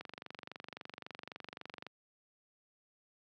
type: click train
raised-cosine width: 0.3 ms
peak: -28 dBFS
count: 45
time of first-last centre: 0.01-1.867 s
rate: 23.7 Hz
effects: high-pass 150 Hz 12 dB/octave